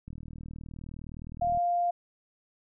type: click train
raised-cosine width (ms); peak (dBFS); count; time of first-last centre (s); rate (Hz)
5; -30; 60; 0.08-1.574; 39.5
type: tone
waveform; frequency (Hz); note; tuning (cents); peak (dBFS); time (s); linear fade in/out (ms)
sine; 699; F5; +1; -24; 1.41-1.91; 10
effects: none